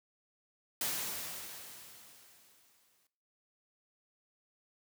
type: noise with exponential decay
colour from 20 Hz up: white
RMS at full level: -34 dBFS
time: 0.81-3.07 s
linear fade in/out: 2 ms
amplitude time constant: 490 ms
effects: noise-tail reverb RT60 0.5 s tail -17 dB re dry + high-pass 80 Hz 12 dB/octave